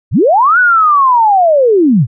sine linear two-way sweep, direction up then down, 57.4 to 1500 to 97.1 Hz, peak -5 dBFS, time 0.11-2.07 s, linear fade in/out 50 ms, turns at 0.59 s, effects none

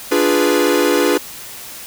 45% pulse chord, D diminished seventh, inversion none, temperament equal, 293.7 / 349.2 / 415.3 / 493.9 Hz, D4 / F4 / Ab4 / Cb5, 0 / 0 / 0 / 0 cents, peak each -18 dBFS, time 0.11-1.18 s, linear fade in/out 10 ms, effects white hiss -33 dBFS RMS until 1.86 s

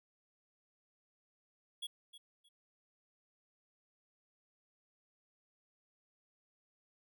square tone with echo, 3346 Hz, G#7, 12 cents sharp, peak -40 dBFS, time 1.82-1.87 s, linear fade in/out 10 ms, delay 310 ms, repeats 2, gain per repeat -13 dB, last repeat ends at 2.49 s, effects none

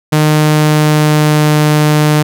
sawtooth tone with pitch glide, 152.9 to 151.14 Hz, D#3 to D#3, -30 to -50 cents, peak -3 dBFS, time 0.12-2.23 s, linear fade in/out 10 ms, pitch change -20 cents, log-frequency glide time 0.28-1.6 s, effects none

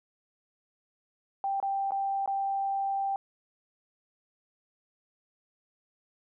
sine tone with dropouts, 786 Hz, G5, 4 cents sharp, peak -27 dBFS, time 1.44-3.16 s, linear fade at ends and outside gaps 1 ms, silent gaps 1.601-1.627 / 1.908-1.919 / 2.26-2.276 s, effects none

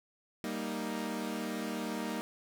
sawtooth chord, Eb major, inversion first, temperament equal, 196 / 233.1 / 311.1 Hz, G3 / Bb3 / Eb4, 0 / 0 / 0 cents, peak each -36 / -34 / -36 dBFS, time 0.44-2.21 s, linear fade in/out 0 ms, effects none

